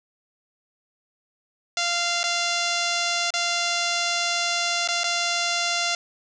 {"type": "tone with dropouts", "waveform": "5% pulse", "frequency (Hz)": 693, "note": "F5", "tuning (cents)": -14, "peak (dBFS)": -10, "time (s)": [1.77, 5.95], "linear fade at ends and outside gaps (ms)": 2, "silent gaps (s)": [[2.232, 2.239], [3.305, 3.338], [4.876, 4.886], [5.035, 5.041]], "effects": ["resampled to 16000 Hz", "8-bit"]}